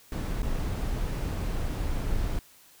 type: noise with dropouts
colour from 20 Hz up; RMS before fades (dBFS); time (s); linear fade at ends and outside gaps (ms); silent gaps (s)
brown; -29; 0.12-2.39; 1; 0.42-0.43
effects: white hiss -56 dBFS RMS until 2.8 s